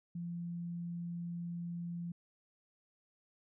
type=tone; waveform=sine; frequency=171.9 Hz; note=F3; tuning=27 cents flat; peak=-38 dBFS; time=0.15-2.12 s; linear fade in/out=5 ms; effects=none